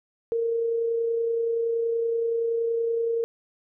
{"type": "tone with amplitude modulation", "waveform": "sine", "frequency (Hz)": 461.4, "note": "A#4", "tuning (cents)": -18, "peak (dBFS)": -21, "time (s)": [0.32, 3.24], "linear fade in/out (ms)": 0, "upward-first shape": "sine", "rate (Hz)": 30.6, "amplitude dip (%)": 30, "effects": []}